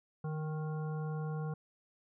harmonic tone with a mistuned harmonic, 155.56 Hz, D#3, in tune, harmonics 1 / 3 / 5 / 7 / 9, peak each -35 / -45 / -49 / -52 / -54 dBFS, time 0.24-1.54 s, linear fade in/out 5 ms, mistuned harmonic 1, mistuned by -21 cents, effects none

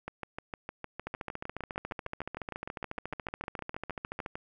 two click trains, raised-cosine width 0.5 ms, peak -21 / -22 dBFS, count 46 / 29, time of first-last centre 1.07-4.261 / 0.08-4.355 s, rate 14.1 / 6.55 Hz, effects none

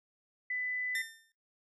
sine tone, 1999 Hz, B6, 20 cents sharp, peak -32 dBFS, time 0.5-1.02 s, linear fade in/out 5 ms
sawtooth tone with exponential decay, 1800 Hz, A6, 39 cents sharp, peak -30 dBFS, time 0.95-1.32 s, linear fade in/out 2 ms, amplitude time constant 79 ms
effects noise-tail reverb RT60 0.4 s tail -26 dB re dry

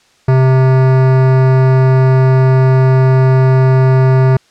sine tone with hard clipping, 130.81 Hz, C3, in tune, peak -8 dBFS, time 0.28-4.37 s, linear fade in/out 5 ms, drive 18 dB, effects white hiss -51 dBFS RMS until 4.5 s + low-pass 6000 Hz 12 dB/octave

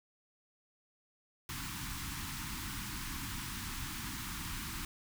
pink band-stop noise, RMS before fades -41 dBFS, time 1.49-4.85 s, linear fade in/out 2 ms, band 320 to 910 Hz, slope 48 dB/octave, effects none

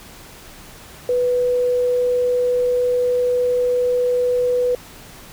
sine tone, 493.9 Hz, B4, in tune, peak -15 dBFS, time 1.09-4.75 s, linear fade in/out 2 ms, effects pink hiss -41 dBFS RMS until 5.32 s

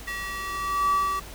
square tone with high-pass filter sweep, 384.1 Hz, G4, 35 cents flat, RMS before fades -27 dBFS, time 0.07-1.2 s, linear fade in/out 10 ms, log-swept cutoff 1700 to 1000 Hz, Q 8.4, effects added 50 Hz sine -42 dBFS peak until 1.34 s + pink hiss -43 dBFS RMS until 1.34 s

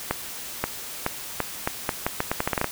accelerating click train, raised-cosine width 0.5 ms, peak -7 dBFS, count 15, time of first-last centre 0.11-2.643 s, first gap 530 ms, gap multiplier 0.8, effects white hiss -36 dBFS RMS until 2.71 s

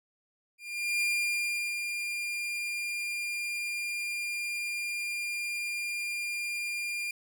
40% pulse tone with ADSR envelope, 2403 Hz, D7, 39 cents sharp, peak -25 dBFS, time 0.58-7.11 s, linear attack 430 ms, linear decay 760 ms, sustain -6 dB, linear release 3 ms, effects none

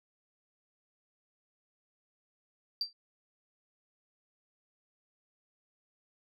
sine tone with exponential decay, 4693 Hz, D8, 2 cents flat, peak -25 dBFS, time 2.81-2.93 s, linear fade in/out 2 ms, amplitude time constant 24 ms, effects tanh soft clip ceiling -25 dBFS

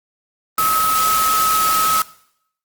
sine tone in noise, 1284 Hz, E6, 46 cents flat, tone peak -15 dBFS, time 0.58-2.02 s, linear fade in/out 2 ms, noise white, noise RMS -21 dBFS, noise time 0.58-2.02 s, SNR +3 dB, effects noise-tail reverb RT60 0.7 s tail -19 dB re dry + Opus 24 kbps

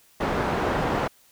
white low-pass noise, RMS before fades -25 dBFS, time 0.2-1.08 s, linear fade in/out 10 ms, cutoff 970 Hz, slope 12 dB/octave, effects white hiss -58 dBFS RMS until 1.31 s

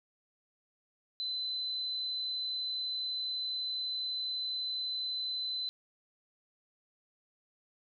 sine tone, 4032 Hz, B7, 35 cents sharp, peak -33 dBFS, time 1.2-5.69 s, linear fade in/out 0 ms, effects none

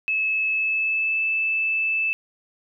sine tone with pitch glide, 2598 to 2630 Hz, E7 to E7, -26 to -5 cents, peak -20 dBFS, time 0.08-2.13 s, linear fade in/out 0 ms, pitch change +21 cents, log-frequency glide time 0.48-1.22 s, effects none

